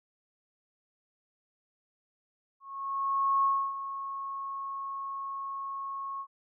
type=tone with ADSR envelope; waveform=sine; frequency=1095 Hz; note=C#6; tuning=22 cents flat; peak=-22 dBFS; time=2.6-6.27 s; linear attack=840 ms; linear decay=290 ms; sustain=-12 dB; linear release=66 ms; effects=none